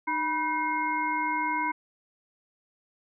harmonic tone with a mistuned harmonic, 306.5 Hz, D#4, 26 cents flat, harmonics 1 / 3 / 5 / 7, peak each -35 / -27 / -36 / -32 dBFS, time 0.07-1.72 s, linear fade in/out 10 ms, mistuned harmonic 3, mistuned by +99 cents, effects none

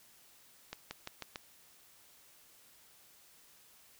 accelerating click train, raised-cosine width 0.2 ms, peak -23 dBFS, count 5, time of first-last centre 0.73-1.359 s, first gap 180 ms, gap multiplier 0.91, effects white hiss -62 dBFS RMS until 3.99 s

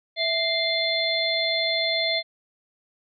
harmonic tone with a mistuned harmonic, 697 Hz, F5, 4 cents flat, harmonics 1 / 3 / 5 / 6, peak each -27 / -27 / -27 / -27 dBFS, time 0.16-2.23 s, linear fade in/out 50 ms, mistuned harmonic 1, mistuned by -99 cents, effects none

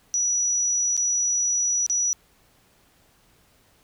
sine tone with dropouts, 5870 Hz, F#8, 15 cents flat, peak -20 dBFS, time 0.14-2.13 s, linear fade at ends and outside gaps 0 ms, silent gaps 0.967-0.976 / 1.864-1.898 s, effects pink hiss -60 dBFS RMS until 3.83 s

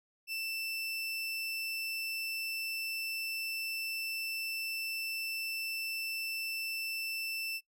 30% pulse tone, 2664 Hz, E7, 18 cents sharp, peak -32 dBFS, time 0.27-7.61 s, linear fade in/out 50 ms, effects noise-tail reverb RT60 0.1 s tail -22 dB re dry

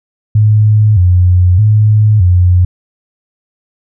sine tone with vibrato, 98 Hz, G2, in tune, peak -4 dBFS, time 0.35-2.65 s, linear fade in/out 5 ms, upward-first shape square, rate 0.81 Hz, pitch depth 150 cents each way, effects none

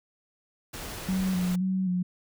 pink noise, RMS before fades -38 dBFS, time 0.73-1.56 s, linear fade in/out 10 ms
sine tone with vibrato, 184.3 Hz, F#3, 7 cents flat, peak -24 dBFS, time 1.08-2.03 s, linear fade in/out 10 ms, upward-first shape square, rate 1.9 Hz, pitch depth 36 cents each way
effects none

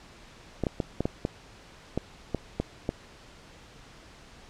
clicks, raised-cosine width 2 ms, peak -13 dBFS, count 10, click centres 0.637 / 0.668 / 0.802 / 1.006 / 1.055 / 1.251 / 1.976 / 2.347 / 2.6 / 2.891 s, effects pink hiss -51 dBFS RMS until 4.49 s + low-pass 6000 Hz 12 dB/octave

